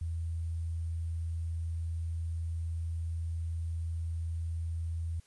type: tone with sample-and-hold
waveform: sine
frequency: 82.7 Hz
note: E2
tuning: 6 cents sharp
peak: -32 dBFS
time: 0.01-5.2 s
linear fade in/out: 5 ms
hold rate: 8820 Hz
effects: white hiss -66 dBFS RMS until 5.26 s + resampled to 24000 Hz